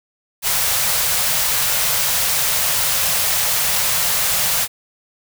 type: band-stop noise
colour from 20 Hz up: white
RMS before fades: -18 dBFS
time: 0.42-4.68 s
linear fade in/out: 50 ms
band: 190 to 470 Hz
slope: 48 dB/octave
effects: none